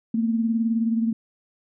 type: beating tone pair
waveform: sine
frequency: 225.8 / 244.8 Hz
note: A3 / B3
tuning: +45 / -15 cents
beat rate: 19 Hz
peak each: -20 / -29 dBFS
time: 0.14-1.13 s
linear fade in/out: 5 ms
effects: none